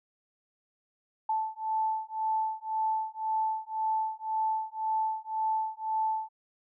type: beating tone pair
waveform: sine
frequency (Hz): 876 / 877.9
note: A5 / A5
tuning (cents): -8 / -4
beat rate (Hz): 1.9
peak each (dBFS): -31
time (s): 1.29-6.29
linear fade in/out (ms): 5
effects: none